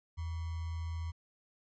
sine tone with sample-and-hold, 82.41 Hz, E2, in tune, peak -35 dBFS, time 0.17-1.12 s, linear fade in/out 20 ms, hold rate 1050 Hz, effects resampled to 16000 Hz

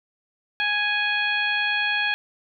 harmonic tone with a mistuned harmonic, 830.6 Hz, G#5, in tune, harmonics 1 / 2 / 3 / 4 / 5, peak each -31 / -24 / -25 / -29 / -36 dBFS, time 0.6-2.14 s, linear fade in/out 0 ms, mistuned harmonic 5, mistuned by +42 cents, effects none

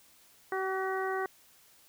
harmonic tone with a mistuned harmonic, 380.9 Hz, G4, 50 cents flat, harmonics 1 / 2 / 3 / 4 / 5, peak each -33 / -36 / -38 / -39 / -40 dBFS, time 0.52-1.26 s, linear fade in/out 2 ms, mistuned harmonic 4, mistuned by -21 cents, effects white hiss -61 dBFS RMS until 1.88 s

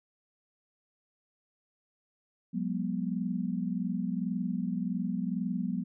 sine tone cluster, 180.3 / 202.1 / 243 Hz, F#3 / G#3 / B3, -45 / -47 / -28 cents, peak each -33 / -34 / -34 dBFS, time 2.53-5.84 s, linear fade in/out 20 ms, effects none

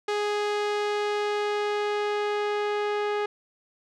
sawtooth tone with low-pass filter sweep, 415.3 Hz, G#4, in tune, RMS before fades -27 dBFS, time 0.08-3.26 s, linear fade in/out 5 ms, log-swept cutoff 5200 to 2700 Hz, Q 0.72, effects none

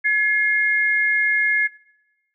sine tone pair together, 1700.4 / 2137 Hz, G#6 / C7, +40 / +36 cents, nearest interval major third, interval 396 cents, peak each -18 dBFS, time 0.04-1.68 s, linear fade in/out 20 ms, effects noise-tail reverb RT60 0.9 s tail -19 dB re dry

